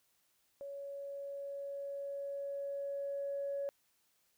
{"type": "tone with level ramp", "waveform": "sine", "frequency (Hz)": 560, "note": "C#5", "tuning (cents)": 18, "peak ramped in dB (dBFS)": [-42, -34], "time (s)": [0.61, 3.69], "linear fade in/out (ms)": 0, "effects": ["tanh soft clip ceiling -30 dBFS", "white hiss -75 dBFS RMS until 4.37 s"]}